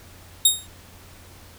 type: tone with exponential decay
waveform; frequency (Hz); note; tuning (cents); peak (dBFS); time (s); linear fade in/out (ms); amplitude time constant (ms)
15% pulse; 3726; A#7; -2; -3; 0.45-0.67; 5; 46
effects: added 88 Hz sine -48 dBFS peak until 1.58 s + pink hiss -48 dBFS RMS until 1.58 s